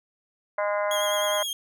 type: harmonic tone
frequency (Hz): 205.4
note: G#3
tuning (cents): -19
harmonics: 3 / 4 / 5 / 6 / 7 / 8 / 9 / 10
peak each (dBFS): -25 / -35 / -30 / -40 / -35 / -39 / -43 / -37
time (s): 0.58-1.43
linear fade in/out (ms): 5
type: tone with vibrato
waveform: sawtooth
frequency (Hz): 3258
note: G#7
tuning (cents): -34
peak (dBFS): -25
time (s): 0.91-1.53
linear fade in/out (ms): 2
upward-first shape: sine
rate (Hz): 9.7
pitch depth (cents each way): 37
effects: none